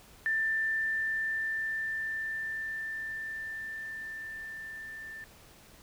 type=tone with level ramp; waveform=sine; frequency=1779 Hz; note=A6; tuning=19 cents sharp; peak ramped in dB=-26 to -41 dBFS; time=0.26-5.24 s; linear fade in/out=0 ms; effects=pink hiss -56 dBFS RMS until 5.82 s